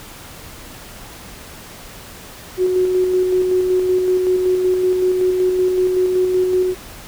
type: tone with tremolo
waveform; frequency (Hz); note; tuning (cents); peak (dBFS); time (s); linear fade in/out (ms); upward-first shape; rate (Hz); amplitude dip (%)
sine; 367.9; F#4; -10; -12; 2.57-6.75; 50; square; 5.3; 30
effects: pink hiss -37 dBFS RMS until 7.07 s